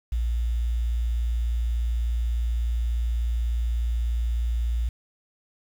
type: tone with quantisation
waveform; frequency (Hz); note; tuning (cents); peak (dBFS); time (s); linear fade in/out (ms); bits
sine; 58.27; A#1; 0; -22; 0.12-4.89; 5; 8
effects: none